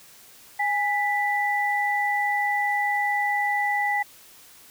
sine tone pair together, 822.5 / 1975.5 Hz, G#5 / B6, -17 / 0 cents, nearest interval octave + minor third, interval 1517 cents, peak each -24 dBFS, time 0.59-4.03 s, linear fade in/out 10 ms, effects white hiss -50 dBFS RMS until 4.7 s

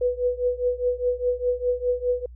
sine tone with tremolo, 493.9 Hz, B4, in tune, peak -17 dBFS, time 0.01-2.26 s, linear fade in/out 5 ms, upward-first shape triangle, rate 4.9 Hz, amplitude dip 95%, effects added 60 Hz sine -40 dBFS peak until 2.35 s

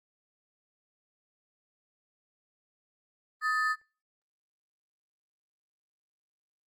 triangle ring-modulated tone, 1512 Hz, F#6, 37 cents sharp, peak -21 dBFS, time 3.41-3.76 s, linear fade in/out 50 ms, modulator 254 Hz, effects noise-tail reverb RT60 0.4 s tail -25 dB re dry + Opus 24 kbps

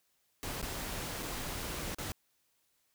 pink noise with dropouts, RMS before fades -39 dBFS, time 0.43-2.12 s, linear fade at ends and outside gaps 0 ms, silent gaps 0.615-0.627 / 1.225-1.229 / 1.946-1.985 s, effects white hiss -75 dBFS RMS until 2.94 s

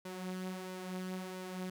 sawtooth tone with flanger, 185 Hz, F#3, in tune, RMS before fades -42 dBFS, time 0.05-1.7 s, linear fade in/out 5 ms, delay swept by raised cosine 2 to 6.1 ms, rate 1.5 Hz, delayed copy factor +0.5, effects none

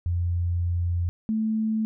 sine tone pair in turn, 87 / 219.2 Hz, F2 / A3, -6 / -6 cents, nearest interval octave + major third, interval 1600 cents, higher second, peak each -22 dBFS, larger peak neither, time 0.06-1.09 / 1.29-1.85 s, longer first, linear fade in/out 0 ms, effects none

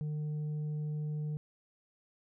triangle tone with tanh clipping, 151.1 Hz, D3, 50 cents sharp, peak -34 dBFS, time 0.01-1.37 s, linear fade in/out 0 ms, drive 8 dB, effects none

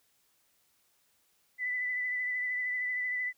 sine tone with vibrato, 1993 Hz, B6, 15 cents sharp, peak -30 dBFS, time 1.58-3.33 s, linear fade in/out 50 ms, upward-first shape sine, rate 13 Hz, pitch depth 21 cents each way, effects white hiss -71 dBFS RMS until 3.37 s

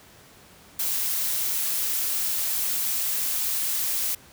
blue noise, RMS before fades -26 dBFS, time 0.79-4.15 s, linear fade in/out 5 ms, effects pink hiss -51 dBFS RMS until 4.32 s + high-pass 60 Hz 12 dB/octave

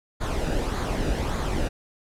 brown noise with flanger, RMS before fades -26 dBFS, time 0.2-1.69 s, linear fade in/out 20 ms, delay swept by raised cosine 0.36 to 0.94 ms, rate 1.7 Hz, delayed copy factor -0.5, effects low-pass 11000 Hz 12 dB/octave

